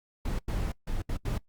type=noise bursts at uneven times; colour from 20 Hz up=brown; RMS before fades=-30 dBFS; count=5; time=0.25-0.39 / 0.48-0.72 / 0.87-1.02 / 1.09-1.17 / 1.25-1.38 s; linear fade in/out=5 ms; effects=noise-tail reverb RT60 0.1 s tail -23 dB re dry + Opus 48 kbps